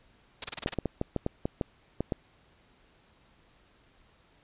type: noise bursts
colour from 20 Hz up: white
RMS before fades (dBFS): -32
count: 7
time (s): 0.42-0.743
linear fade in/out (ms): 5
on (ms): 23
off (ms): 27
type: clicks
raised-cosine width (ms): 2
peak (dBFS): -15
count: 10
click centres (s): 0.661 / 0.787 / 0.857 / 1.014 / 1.163 / 1.264 / 1.455 / 1.612 / 2.006 / 2.122
effects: pink hiss -63 dBFS RMS until 4.43 s + resampled to 8000 Hz